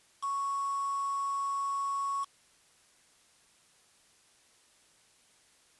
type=tone with quantisation; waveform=sine; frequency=1108.7 Hz; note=C#6; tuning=in tune; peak=-30 dBFS; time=0.22-2.25 s; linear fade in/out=20 ms; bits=7; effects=white hiss -64 dBFS RMS until 5.79 s + resampled to 24000 Hz